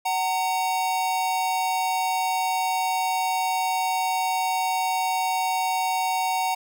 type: tone pair together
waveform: square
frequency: 750 / 920 Hz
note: F#5 / A#5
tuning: +23 / -23 cents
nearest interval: major third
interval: 354 cents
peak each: -25 / -27 dBFS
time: 0.05-6.55 s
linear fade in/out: 10 ms
effects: none